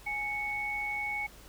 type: tone pair together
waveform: sine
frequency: 830.4 / 2217 Hz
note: G#5 / C#7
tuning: 0 / 0 cents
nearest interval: octave + perfect fourth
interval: 1700 cents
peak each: -38 / -32 dBFS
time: 0.06-1.27 s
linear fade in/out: 10 ms
effects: added 50 Hz sine -53 dBFS peak until 1.48 s + pink hiss -54 dBFS RMS until 1.48 s

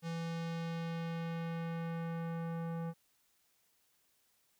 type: tone with low-pass filter sweep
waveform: square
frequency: 166.3 Hz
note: E3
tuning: 16 cents sharp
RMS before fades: -39 dBFS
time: 0.02-2.94 s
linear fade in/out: 50 ms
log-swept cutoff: 6300 to 1100 Hz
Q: 0.89
effects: white hiss -74 dBFS RMS until 4.59 s

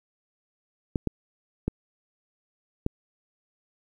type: clicks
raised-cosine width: 3 ms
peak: -12 dBFS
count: 4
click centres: 0.958 / 1.073 / 1.68 / 2.864 s
effects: 9-bit

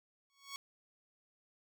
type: tone with exponential growth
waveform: 10% pulse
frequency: 1111 Hz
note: C#6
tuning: 4 cents sharp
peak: -31 dBFS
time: 0.3-0.56 s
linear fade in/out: 0 ms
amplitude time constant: 55 ms
effects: none

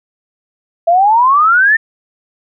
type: exponential sweep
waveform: sine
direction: up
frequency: 659.3 to 1833 Hz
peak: -6 dBFS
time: 0.87-1.77 s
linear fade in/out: 10 ms
effects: none

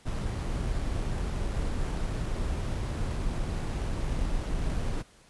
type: noise with sample-and-hold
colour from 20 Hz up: brown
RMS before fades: -30 dBFS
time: 0.05-5.03 s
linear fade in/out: 20 ms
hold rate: 8820 Hz
effects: pink hiss -58 dBFS RMS until 5.29 s + resampled to 24000 Hz

